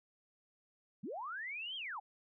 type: linear two-way sweep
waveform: sine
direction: up then down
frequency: 150.5 to 3266 to 719 Hz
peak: -40 dBFS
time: 1.03-2 s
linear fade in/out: 10 ms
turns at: 1.76 s
effects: none